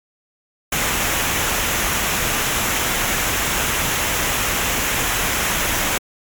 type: noise with comb filter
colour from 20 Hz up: pink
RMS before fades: -20 dBFS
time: 0.72-5.98 s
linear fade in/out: 5 ms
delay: 0.22 ms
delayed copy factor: -0.5
effects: MP3 96 kbps